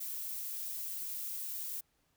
violet noise, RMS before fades -40 dBFS, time 0-1.81 s, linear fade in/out 10 ms, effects pink hiss -75 dBFS RMS until 2.16 s

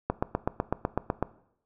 click train, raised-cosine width 1 ms, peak -11 dBFS, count 10, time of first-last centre 0.1-1.226 s, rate 7.99 Hz, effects noise-tail reverb RT60 0.7 s tail -18 dB re dry

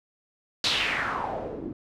white noise with low-pass filter sweep, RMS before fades -29 dBFS, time 0.64-1.73 s, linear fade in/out 2 ms, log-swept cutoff 4400 to 260 Hz, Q 3.5, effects none

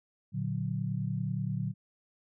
sine chord, Bb augmented, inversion none, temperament equal, 116.54 / 146.83 / 185 Hz, Bb2 / D3 / F#3, 0 / 0 / 0 cents, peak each -34 / -34 / -35 dBFS, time 0.32-1.74 s, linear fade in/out 50 ms, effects none

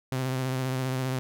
sawtooth tone with vibrato, 130 Hz, C3, 11 cents flat, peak -23 dBFS, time 0.12-1.19 s, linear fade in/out 0 ms, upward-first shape triangle, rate 15 Hz, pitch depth 41 cents each way, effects none

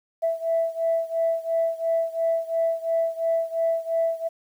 sine beating tone pair, 659.3 / 662.2 Hz, E5 / E5, 0 / +8 cents, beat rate 2.9 Hz, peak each -23 / -25 dBFS, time 0.22-4.29 s, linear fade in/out 20 ms, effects tanh soft clip ceiling -14 dBFS + 9-bit

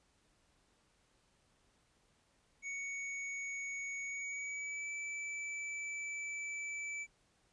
square tone with pitch glide, 2229 to 2313 Hz, C#7 to D7, +9 to -27 cents, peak -40 dBFS, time 2.62-7.07 s, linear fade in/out 50 ms, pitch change +64 cents, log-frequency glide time 4.05-4.91 s, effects pink hiss -73 dBFS RMS until 7.52 s + resampled to 22050 Hz

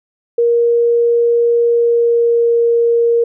sine tone with pitch glide, 470.9 to 467.9 Hz, A#4 to A#4, +18 to +6 cents, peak -9 dBFS, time 0.38-3.24 s, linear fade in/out 5 ms, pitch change -12 cents, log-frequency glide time 1.63-2.56 s, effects none

